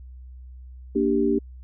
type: chord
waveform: sine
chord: G minor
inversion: first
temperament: equal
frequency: 233.1 / 293.7 / 392 Hz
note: Bb3 / D4 / G4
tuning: 0 / 0 / 0 cents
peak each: -24 / -23 / -22 dBFS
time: 0.95-1.39 s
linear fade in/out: 10 ms
effects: added 63 Hz sine -39 dBFS peak until 1.63 s